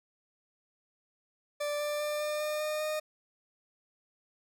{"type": "tone with pitch steps", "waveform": "40% pulse", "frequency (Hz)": [587.3, 591.7, 596.2, 600.7, 605.2, 609.8, 614.4], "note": ["D5", "D5", "D5", "D5", "D#5", "D#5", "D#5"], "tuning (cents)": [0, 13, 26, 39, -48, -35, -22], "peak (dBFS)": -30, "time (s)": [1.6, 3], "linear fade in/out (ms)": 10, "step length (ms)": 200, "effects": []}